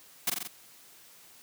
white noise with echo, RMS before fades -27 dBFS, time 0.27-0.3 s, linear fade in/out 5 ms, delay 44 ms, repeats 4, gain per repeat -3 dB, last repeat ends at 0.476 s, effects white hiss -55 dBFS RMS until 1.42 s + high-pass 100 Hz 12 dB/octave

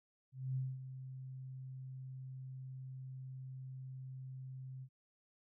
sine tone with ADSR envelope, 130.81 Hz, C3, in tune, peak -34 dBFS, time 0.32-4.89 s, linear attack 240 ms, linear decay 220 ms, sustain -11 dB, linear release 65 ms, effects none

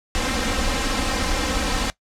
pink noise with comb filter, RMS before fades -22 dBFS, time 0.15-1.9 s, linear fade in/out 0 ms, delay 3.8 ms, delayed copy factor +0.85, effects noise-tail reverb RT60 0.1 s tail -19 dB re dry + low-pass 7000 Hz 12 dB/octave

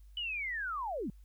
sine linear sweep, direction down, 3000 to 162.9 Hz, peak -34 dBFS, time 0.17-1.1 s, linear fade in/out 2 ms, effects added 50 Hz sine -52 dBFS peak until 1.24 s + white hiss -75 dBFS RMS until 1.24 s

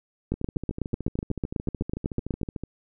two click trains, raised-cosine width 3 ms, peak -13 / -19 dBFS, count 18 / 32, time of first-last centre 0.32-2.432 / 0.34-2.636 s, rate 8.05 / 13.5 Hz, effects none

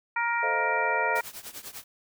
harmonic tone, 469.4 Hz, A#4, 12 cents sharp, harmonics 2 / 3 / 4 / 5, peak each -28 / -30 / -31 / -32 dBFS, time 0.16-1.21 s, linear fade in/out 5 ms
sine chord, F dominant seventh, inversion first, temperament equal, 440 / 523.3 / 622.3 / 698.5 Hz, A4 / C5 / Eb5 / F5, 0 / 0 / 0 / 0 cents, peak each -34 dBFS, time 0.42-1.21 s, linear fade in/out 20 ms
white noise with tremolo, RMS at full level -38 dBFS, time 1.15-1.84 s, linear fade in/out 10 ms, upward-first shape triangle, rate 10 Hz, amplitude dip 90%
effects none

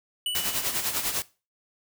square tone with exponential decay, 2960 Hz, F#7, in tune, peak -25 dBFS, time 0.26-1 s, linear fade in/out 2 ms, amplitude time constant 160 ms
white noise with tremolo, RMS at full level -26 dBFS, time 0.35-1.22 s, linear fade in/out 0 ms, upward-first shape sine, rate 10 Hz, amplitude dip 60%
effects noise-tail reverb RT60 0.3 s tail -19 dB re dry

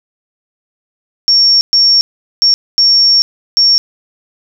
sine tone bursts at uneven times, 5500 Hz, F8, 27 cents flat, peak -5 dBFS, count 5, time 1.28-1.61 / 1.73-2.01 / 2.42-2.54 / 2.78-3.22 / 3.57-3.78 s, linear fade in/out 0 ms, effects 7-bit

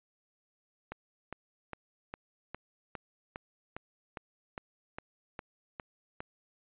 click train, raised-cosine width 0.5 ms, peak -24 dBFS, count 14, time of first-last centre 0.92-6.205 s, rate 2.46 Hz, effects resampled to 8000 Hz

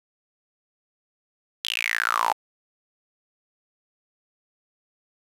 sawtooth tone with high-pass filter sweep, 56.9 Hz, A#1, 41 cents flat, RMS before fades -25 dBFS, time 1.64-2.33 s, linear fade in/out 10 ms, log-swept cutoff 3400 to 820 Hz, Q 9.2, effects resampled to 32000 Hz + 7-bit

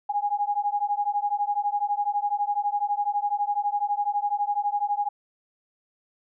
sine beating tone pair, 816 / 828 Hz, G#5 / G#5, -31 / -5 cents, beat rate 12 Hz, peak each -26 dBFS, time 0.09-5.09 s, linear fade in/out 10 ms, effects none

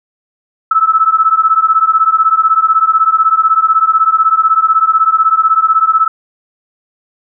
sine beating tone pair, 1300 / 1316 Hz, E6 / E6, -24 / -3 cents, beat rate 16 Hz, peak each -10 dBFS, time 0.71-6.08 s, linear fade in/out 5 ms, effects none

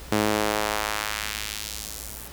sawtooth tone with high-pass filter sweep, 106.1 Hz, G#2, 38 cents sharp, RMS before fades -28 dBFS, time 0.12-2.28 s, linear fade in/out 0 ms, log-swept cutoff 230 to 12000 Hz, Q 0.85, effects added 60 Hz sine -43 dBFS peak until 2.32 s + pink hiss -43 dBFS RMS until 2.32 s

